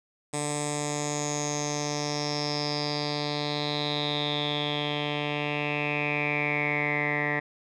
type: tone with low-pass filter sweep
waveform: 10% pulse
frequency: 147.3 Hz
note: D3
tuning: 6 cents sharp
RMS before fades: -29 dBFS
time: 0.33-7.4 s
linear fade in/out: 10 ms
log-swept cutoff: 8300 to 1900 Hz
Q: 8.7
effects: none